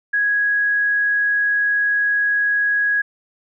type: tone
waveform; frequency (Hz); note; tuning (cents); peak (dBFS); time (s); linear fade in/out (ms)
sine; 1661.2; G#6; 0; -15; 0.13-3.02; 10
effects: none